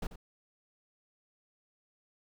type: noise with echo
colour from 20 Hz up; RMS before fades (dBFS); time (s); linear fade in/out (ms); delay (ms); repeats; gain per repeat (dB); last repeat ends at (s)
brown; -35; 0.02-0.07; 5; 89; 1; -13; 0.159
effects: none